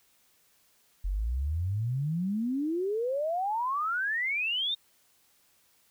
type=exponential sweep; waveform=sine; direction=up; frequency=43.86 to 3729 Hz; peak=-27 dBFS; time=1.04-4.75 s; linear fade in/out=10 ms; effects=white hiss -66 dBFS RMS until 5.9 s